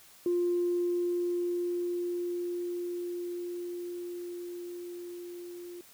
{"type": "tone with level ramp", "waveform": "sine", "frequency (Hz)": 351.1, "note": "F4", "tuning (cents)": 9, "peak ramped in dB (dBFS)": [-24, -41], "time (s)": [0.26, 5.81], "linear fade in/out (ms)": 2, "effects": ["tanh soft clip ceiling -20 dBFS", "white hiss -56 dBFS RMS until 5.93 s"]}